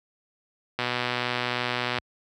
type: click train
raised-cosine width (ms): 0.3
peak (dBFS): -10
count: 148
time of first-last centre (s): 0.79-1.985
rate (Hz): 123
effects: high-pass 60 Hz 12 dB/octave